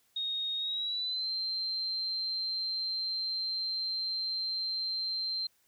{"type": "tone with pitch glide", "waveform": "sine", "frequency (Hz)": [3729, 4138], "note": ["A#7", "C8"], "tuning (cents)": [0, -20], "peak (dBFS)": -31, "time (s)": [0.16, 5.47], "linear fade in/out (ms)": 5, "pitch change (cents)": 180, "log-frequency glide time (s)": [0.57, 1.3], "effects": ["white hiss -70 dBFS RMS until 5.67 s"]}